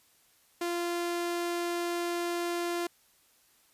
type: tone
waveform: sawtooth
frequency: 346 Hz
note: F4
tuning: 16 cents flat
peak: -26 dBFS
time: 0.61-2.87 s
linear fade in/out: 5 ms
effects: white hiss -65 dBFS RMS until 3.73 s + resampled to 32000 Hz